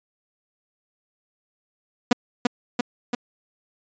sawtooth tone with echo, 243.3 Hz, B3, 26 cents flat, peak -9 dBFS, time 2.11-2.13 s, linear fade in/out 5 ms, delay 340 ms, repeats 3, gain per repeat -3 dB, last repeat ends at 3.15 s, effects resampled to 16000 Hz

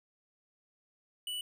square tone, 2960 Hz, F#7, in tune, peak -36 dBFS, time 1.27-1.41 s, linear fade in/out 2 ms, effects none

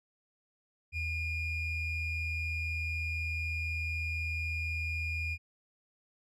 triangle ring-modulated tone, 1252 Hz, D#6, 10 cents sharp, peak -27 dBFS, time 0.92-5.38 s, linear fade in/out 50 ms, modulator 1170 Hz, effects none

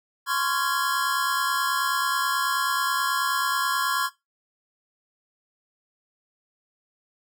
square chord, Db major seventh, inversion third, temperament just, 1039.4 / 1108.7 / 1385.9 / 1663.1 Hz, C6 / Db6 / F6 / Ab6, -12 / 0 / -14 / +2 cents, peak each -29 dBFS, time 0.26-4.1 s, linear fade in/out 50 ms, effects noise-tail reverb RT60 0.2 s tail -18 dB re dry

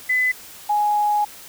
sine tone pair in turn, 2010 / 833.5 Hz, B6 / G#5, +30 / +6 cents, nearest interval octave + minor third, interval 1524 cents, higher first, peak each -16 dBFS, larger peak neither, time 0.09-0.32 / 0.69-1.25 s, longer second, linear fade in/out 10 ms, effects white hiss -41 dBFS RMS until 1.48 s

